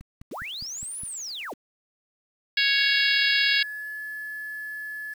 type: click train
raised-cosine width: 5 ms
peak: -31 dBFS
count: 6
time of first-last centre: 0.01-1.035 s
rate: 4.88 Hz
type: linear two-way sweep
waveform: sine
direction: up then down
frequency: 123.47 to 10450 to 123.47 Hz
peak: -32 dBFS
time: 0.31-1.54 s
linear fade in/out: 10 ms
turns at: 1.01 s
type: harmonic tone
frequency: 554.4 Hz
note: C#5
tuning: in tune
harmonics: 3 / 4 / 5 / 6 / 7 / 8 / 9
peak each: -25 / -26 / -27 / -28 / -28 / -29 / -30 dBFS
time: 2.57-3.63 s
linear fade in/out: 5 ms
type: tone with pitch glide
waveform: sine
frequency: 1700 to 1714.8 Hz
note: G#6 to A6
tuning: +40 to -45 cents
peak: -32 dBFS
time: 2.76-5.14 s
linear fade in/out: 10 ms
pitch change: +15 cents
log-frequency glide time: 3.46-4.01 s
effects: 8-bit